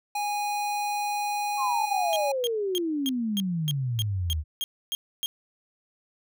square tone, 825 Hz, G#5, 12 cents flat, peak -27 dBFS, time 0.15-2.32 s, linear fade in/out 5 ms
sine exponential sweep, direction down, 1108.7 to 73.42 Hz, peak -25 dBFS, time 1.57-4.44 s, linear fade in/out 50 ms
40% pulse tone bursts, 3231 Hz, G#7, 48 cents flat, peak -26 dBFS, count 11, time 2.13-5.26 s, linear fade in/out 0 ms, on 30 ms, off 280 ms
effects none

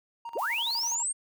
triangle tone with tremolo, 932.3 Hz, A#5, in tune, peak -33 dBFS, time 0.25-1.03 s, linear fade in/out 5 ms, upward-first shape square, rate 12 Hz, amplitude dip 75%
sine linear sweep, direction up, 265.5 to 8740 Hz, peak -27 dBFS, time 0.35-1.13 s, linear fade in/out 20 ms
blue noise, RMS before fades -45 dBFS, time 0.38-0.95 s, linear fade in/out 10 ms
effects none

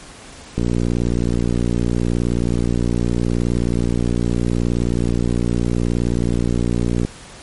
click train, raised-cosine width 3 ms, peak -6 dBFS, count 384, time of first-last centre 0.58-7.05 s, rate 59.2 Hz, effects pink hiss -39 dBFS RMS until 7.42 s + MP3 48 kbps

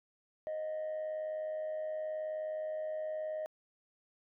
sine tone with amplitude modulation, 622 Hz, D#5, 1 cent flat, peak -31 dBFS, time 0.47-3.46 s, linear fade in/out 0 ms, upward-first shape sine, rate 99.1 Hz, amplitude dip 50%, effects tanh soft clip ceiling -33 dBFS

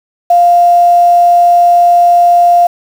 sine tone with quantisation, 698.5 Hz, F5, in tune, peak -3 dBFS, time 0.3-2.67 s, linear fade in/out 5 ms, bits 5, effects none

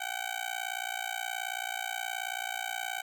15% pulse tone with amplitude modulation, 761 Hz, F#5, 48 cents sharp, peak -23 dBFS, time 0-3.02 s, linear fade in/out 10 ms, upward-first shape sine, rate 58.7 Hz, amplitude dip 100%, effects none

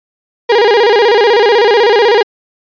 35% pulse tone with vibrato, 441 Hz, A4, 4 cents sharp, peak -4 dBFS, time 0.49-2.23 s, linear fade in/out 10 ms, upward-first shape square, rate 16 Hz, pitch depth 130 cents each way, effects resampled to 11025 Hz

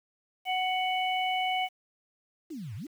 harmonic tone, 743 Hz, F#5, 7 cents sharp, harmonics 1 / 3 / 4, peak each -28 / -33 / -34 dBFS, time 0.45-1.69 s, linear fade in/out 50 ms
sine exponential two-way sweep, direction down then up, 353.6 to 92.5 to 353.6 Hz, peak -36 dBFS, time 2.5-2.87 s, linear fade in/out 10 ms, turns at 2.75 s
effects 9-bit

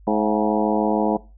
harmonic tone with a mistuned harmonic, 106.6 Hz, G#2, 46 cents sharp, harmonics 2 / 3 / 4 / 5 / 6 / 7 / 8 / 9, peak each -22 / -24 / -25 / -26 / -27 / -27 / -28 / -29 dBFS, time 0.07-1.17 s, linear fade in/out 5 ms, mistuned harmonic 6, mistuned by +86 cents, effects noise-tail reverb RT60 0.3 s tail -20 dB re dry + added 50 Hz sine -44 dBFS peak until 1.37 s

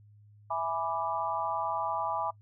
sine chord, E dominant seventh, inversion none, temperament equal, 659.3 / 830.6 / 987.8 / 1174.7 Hz, E5 / G#5 / B5 / D6, 0 / 0 / 0 / 0 cents, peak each -36 / -34 / -34 / -35 dBFS, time 0.5-2.31 s, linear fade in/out 10 ms, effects noise-tail reverb RT60 0.1 s tail -23 dB re dry + added 104 Hz sine -54 dBFS peak until 2.41 s

